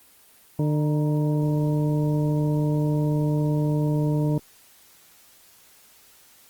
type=harmonic tone with a mistuned harmonic; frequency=150 Hz; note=D3; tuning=37 cents sharp; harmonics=1 / 2 / 3 / 4 / 6; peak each=-21 / -26 / -32 / -34 / -39 dBFS; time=0.59-4.38 s; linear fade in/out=2 ms; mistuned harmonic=6; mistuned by=+73 cents; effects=white hiss -54 dBFS RMS until 6.49 s + Opus 24 kbps